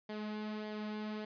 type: tone with flanger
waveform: sawtooth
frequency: 212.8 Hz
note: G#3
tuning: 42 cents sharp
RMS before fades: -41 dBFS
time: 0.09-1.25 s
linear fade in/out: 5 ms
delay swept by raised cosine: 0.74 to 3.14 ms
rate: 1.7 Hz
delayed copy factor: -0.5
effects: resampled to 11025 Hz